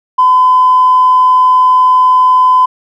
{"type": "tone with tanh clipping", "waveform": "triangle", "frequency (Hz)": 1014, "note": "B5", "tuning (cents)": 45, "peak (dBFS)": -4, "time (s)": [0.18, 2.66], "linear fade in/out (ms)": 10, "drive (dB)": 4, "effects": []}